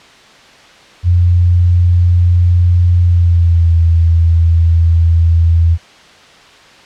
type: tone with pitch glide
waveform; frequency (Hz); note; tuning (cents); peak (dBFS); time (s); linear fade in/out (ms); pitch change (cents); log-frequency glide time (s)
sine; 87.9 to 83.25; F2 to E2; +12 to +18; -6; 1.03-5.78; 50; -94; 3-3.77
effects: white hiss -40 dBFS RMS until 6.85 s + low-pass 4000 Hz 12 dB/octave